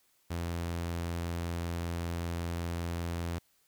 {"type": "tone", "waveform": "sawtooth", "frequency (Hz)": 85.2, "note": "F2", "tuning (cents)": -42, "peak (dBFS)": -29, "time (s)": [0.3, 3.39], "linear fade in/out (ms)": 10, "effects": ["white hiss -70 dBFS RMS until 3.67 s"]}